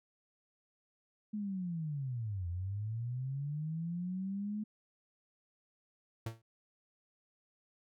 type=linear two-way sweep; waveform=sine; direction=down then up; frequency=214.9 to 84.7 to 214.9 Hz; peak=-35 dBFS; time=1.33-4.64 s; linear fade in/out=10 ms; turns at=2.48 s
type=tone with exponential decay; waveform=45% pulse; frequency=113.1 Hz; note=A2; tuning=48 cents sharp; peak=-34 dBFS; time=6.26-6.42 s; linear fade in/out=5 ms; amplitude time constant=34 ms
effects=none